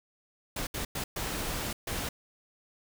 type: noise bursts at uneven times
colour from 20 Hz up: pink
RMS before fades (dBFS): -34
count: 5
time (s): 0.56-0.67 / 0.74-0.85 / 0.95-1.04 / 1.16-1.73 / 1.87-2.09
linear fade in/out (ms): 5
effects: none